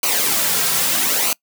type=noise with flanger; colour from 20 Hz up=white; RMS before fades=-18 dBFS; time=0.03-1.33 s; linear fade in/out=2 ms; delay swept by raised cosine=0.56 to 3.46 ms; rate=0.78 Hz; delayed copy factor=-0.6; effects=noise-tail reverb RT60 0.1 s tail -24 dB re dry + high-pass 150 Hz 12 dB/octave